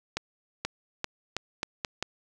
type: accelerating click train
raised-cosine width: 0.2 ms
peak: -12 dBFS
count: 7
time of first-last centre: 0.17-2.026 s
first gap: 480 ms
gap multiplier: 0.82
effects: none